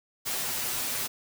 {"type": "noise with comb filter", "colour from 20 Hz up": "white", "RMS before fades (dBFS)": -31, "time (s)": [0.25, 1.08], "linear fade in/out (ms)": 20, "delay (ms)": 8, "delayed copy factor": 0.9, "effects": []}